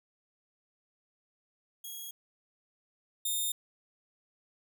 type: tone pair in turn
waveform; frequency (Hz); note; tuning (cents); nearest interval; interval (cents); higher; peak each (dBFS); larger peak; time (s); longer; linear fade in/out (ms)
5% pulse; 3307 / 3640; G#7 / A#7; -8 / -42; major second; 166; second; -32 / -22; second; 1.84-2.11 / 3.25-3.52; neither; 5
effects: none